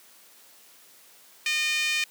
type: tone with high-pass filter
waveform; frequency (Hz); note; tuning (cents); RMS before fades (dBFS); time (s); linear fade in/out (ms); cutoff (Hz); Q
5% pulse; 610; D#5; -34; -26; 1.46-2.04; 2; 2200; 6.4
effects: white hiss -54 dBFS RMS until 2.1 s + high-pass 200 Hz 12 dB/octave